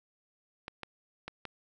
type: clicks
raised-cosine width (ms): 0.3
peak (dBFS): -23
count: 4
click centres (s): 0.681 / 0.833 / 1.28 / 1.453
effects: none